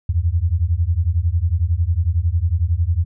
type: beating tone pair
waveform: sine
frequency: 79.7 / 90.7 Hz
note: D#2 / F#2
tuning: +42 / -34 cents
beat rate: 11 Hz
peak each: -18 dBFS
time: 0.09-3.05 s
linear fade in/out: 5 ms
effects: none